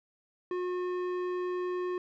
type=tone with low-pass filter; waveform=square; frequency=361 Hz; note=F#4; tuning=43 cents flat; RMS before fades=-33 dBFS; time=0.51-1.98 s; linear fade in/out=2 ms; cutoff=1700 Hz; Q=0.71; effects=none